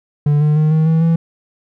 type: tone with pitch steps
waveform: triangle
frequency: 146.83 / 150.35 / 153.95 / 157.64 / 161.42 / 165.29 Hz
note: D3 / D3 / D#3 / D#3 / E3 / E3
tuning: 0 / +41 / -18 / +23 / -36 / +5 cents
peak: -8 dBFS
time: 0.26-1.16 s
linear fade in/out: 5 ms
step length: 150 ms
effects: none